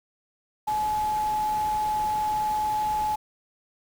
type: tone in noise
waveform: sine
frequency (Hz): 852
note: G#5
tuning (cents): +44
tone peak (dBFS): -23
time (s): 0.67-3.16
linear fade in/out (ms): 10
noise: pink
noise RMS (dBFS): -40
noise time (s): 0.67-3.16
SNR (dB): +14
effects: none